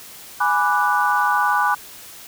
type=chord; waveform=sine; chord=G# half-diminished seventh; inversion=none; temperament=equal; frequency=830.6 / 987.8 / 1174.7 / 1480 Hz; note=G#5 / B5 / D6 / F#6; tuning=0 / 0 / 0 / 0 cents; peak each=-21 dBFS; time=0.4-1.75 s; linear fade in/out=10 ms; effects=white hiss -40 dBFS RMS until 2.27 s